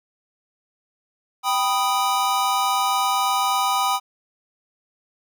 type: chord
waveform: square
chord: G augmented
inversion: none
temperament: equal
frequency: 784 / 987.8 / 1244.5 Hz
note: G5 / B5 / D#6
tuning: 0 / 0 / 0 cents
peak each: -24 dBFS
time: 1.43-4 s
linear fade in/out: 50 ms
effects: none